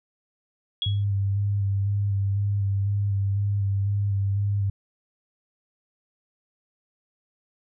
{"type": "tone with exponential decay", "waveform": "sine", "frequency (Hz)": 3332, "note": "G#7", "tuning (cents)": 5, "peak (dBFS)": -21, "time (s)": [0.82, 1.04], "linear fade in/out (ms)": 1, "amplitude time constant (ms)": 46}
{"type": "tone with vibrato", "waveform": "sine", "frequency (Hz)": 100, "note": "G2", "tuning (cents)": 35, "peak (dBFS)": -21, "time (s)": [0.86, 4.7], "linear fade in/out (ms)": 5, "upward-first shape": "square", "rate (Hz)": 2, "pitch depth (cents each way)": 21}
{"effects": []}